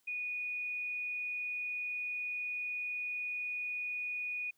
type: tone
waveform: sine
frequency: 2466 Hz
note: D#7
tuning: 16 cents flat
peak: -35 dBFS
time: 0.07-4.51 s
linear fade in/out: 10 ms
effects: white hiss -75 dBFS RMS until 4.57 s